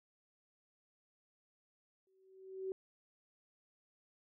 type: tone with exponential growth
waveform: sine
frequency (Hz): 380.1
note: F#4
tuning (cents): +47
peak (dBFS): -35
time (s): 2.07-2.72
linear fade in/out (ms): 1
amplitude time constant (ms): 140
effects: none